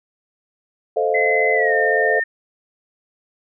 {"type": "chord", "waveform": "sine", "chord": "F dominant seventh", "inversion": "first", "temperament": "equal", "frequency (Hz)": [440, 523.3, 622.3, 698.5], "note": ["A4", "C5", "Eb5", "F5"], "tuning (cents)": [0, 0, 0, 0], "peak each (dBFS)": [-20, -22, -23, -22], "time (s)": [0.96, 2.2], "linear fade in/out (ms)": 10}
{"type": "tone with pitch glide", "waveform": "sine", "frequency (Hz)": [2040, 1817.4], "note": ["C7", "A#6"], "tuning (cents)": [-44, -44], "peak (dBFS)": -18, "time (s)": [1.14, 2.24], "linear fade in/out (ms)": 10, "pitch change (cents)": -200, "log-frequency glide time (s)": [1.53, 1.74]}
{"effects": []}